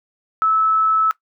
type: tone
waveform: sine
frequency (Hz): 1304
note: E6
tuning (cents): -19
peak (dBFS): -13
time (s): 0.42-1.11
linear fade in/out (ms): 0
effects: noise-tail reverb RT60 0.1 s tail -18 dB re dry